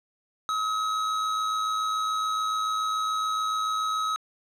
square tone with amplitude modulation, 1278 Hz, D#6, 46 cents sharp, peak -24 dBFS, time 0.49-4.16 s, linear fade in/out 0 ms, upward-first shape sine, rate 107 Hz, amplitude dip 35%, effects low-pass 6000 Hz 12 dB/octave + 9-bit

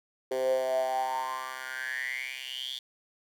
10% pulse tone with high-pass filter sweep, 130 Hz, C3, 11 cents flat, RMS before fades -32 dBFS, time 0.31-2.79 s, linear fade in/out 5 ms, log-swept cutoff 440 to 3600 Hz, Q 9.8, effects none

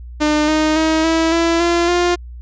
sawtooth tone with pitch steps, 301.9 / 309.7 / 317.6 / 325.8 / 334.2 / 342.8 / 351.6 Hz, D4 / D#4 / D#4 / E4 / E4 / F4 / F4, +48 / -8 / +36 / -20 / +24 / -32 / +12 cents, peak -9 dBFS, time 0.2-2.16 s, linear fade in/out 20 ms, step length 280 ms, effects added 60 Hz sine -30 dBFS peak until 2.41 s + resampled to 16000 Hz

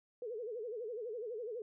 sine tone with vibrato, 457.3 Hz, A#4, 33 cents flat, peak -39 dBFS, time 0.22-1.62 s, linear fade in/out 2 ms, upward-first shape sine, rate 12 Hz, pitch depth 160 cents each way, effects none

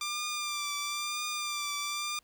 10% pulse tone with vibrato, 1187 Hz, D6, 18 cents sharp, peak -24 dBFS, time 0.01-2.19 s, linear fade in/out 2 ms, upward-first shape triangle, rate 1 Hz, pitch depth 39 cents each way, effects pink hiss -69 dBFS RMS until 2.23 s

